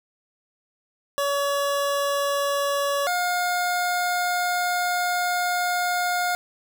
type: tone pair in turn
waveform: 25% pulse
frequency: 565 / 713.4 Hz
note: C#5 / F5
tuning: +33 / +37 cents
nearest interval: major third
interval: 404 cents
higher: second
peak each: -18 dBFS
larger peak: neither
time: 1.18-3.07 / 3.07-6.35 s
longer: second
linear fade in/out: 0 ms
effects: none